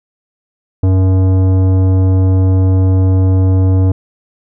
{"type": "tone with tanh clipping", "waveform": "sine", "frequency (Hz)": 94, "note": "F#2", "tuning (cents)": 28, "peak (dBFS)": -9, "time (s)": [0.83, 3.92], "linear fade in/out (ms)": 5, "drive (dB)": 14, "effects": []}